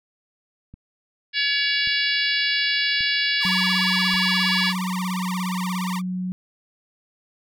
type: click train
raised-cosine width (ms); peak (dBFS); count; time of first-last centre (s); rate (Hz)
5; -29; 4; 0.74-4.141; 0.882
type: harmonic tone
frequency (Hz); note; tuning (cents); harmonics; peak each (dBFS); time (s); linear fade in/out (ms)
567; C#5; +39; 3 / 4 / 5 / 6 / 7 / 8 / 9; -25 / -26 / -27 / -28 / -28 / -29 / -30; 1.33-4.74; 50
type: tone with vibrato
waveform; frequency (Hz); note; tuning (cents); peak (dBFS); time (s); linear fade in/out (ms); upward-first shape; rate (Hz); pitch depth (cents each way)
sawtooth; 1042; C6; -7; -25; 3.4-6.02; 50; sine; 17; 250
type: tone with pitch glide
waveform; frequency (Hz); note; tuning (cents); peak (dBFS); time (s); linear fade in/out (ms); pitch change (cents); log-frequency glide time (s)
sine; 185 to 183.19; F#3 to F#3; 0 to -17; -24; 3.45-6.32; 0; -17; 4.52-5.51
effects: none